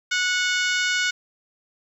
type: harmonic tone with a mistuned harmonic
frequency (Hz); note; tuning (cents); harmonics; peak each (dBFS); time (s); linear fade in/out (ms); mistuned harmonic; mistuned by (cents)
734; F#5; -14; 2 / 3 / 4 / 5 / 6 / 7 / 8 / 9 / 10; -23 / -27 / -29 / -31 / -33 / -34 / -35 / -36 / -37; 0.11-1.11; 10; 5; -33
effects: 9-bit